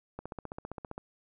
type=click train; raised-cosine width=1 ms; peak=-25 dBFS; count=13; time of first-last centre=0.19-0.979 s; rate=15.2 Hz; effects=none